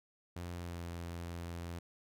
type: tone with pitch glide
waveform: sawtooth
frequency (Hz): 87.31 to 85.56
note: F2 to F2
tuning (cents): 0 to -35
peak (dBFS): -37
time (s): 0.36-1.79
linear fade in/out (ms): 5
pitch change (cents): -35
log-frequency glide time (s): 0.54-0.83
effects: none